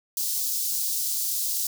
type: high-pass noise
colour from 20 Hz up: white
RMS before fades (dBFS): -27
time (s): 0.17-1.67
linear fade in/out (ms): 2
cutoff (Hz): 4500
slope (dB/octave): 24
effects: none